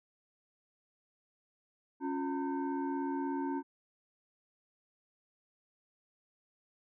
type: tone with frequency modulation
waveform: sine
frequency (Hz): 277.2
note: C#4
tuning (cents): 0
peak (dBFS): -32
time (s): 2-3.63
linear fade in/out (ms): 50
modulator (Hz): 631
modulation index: 0.96
effects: none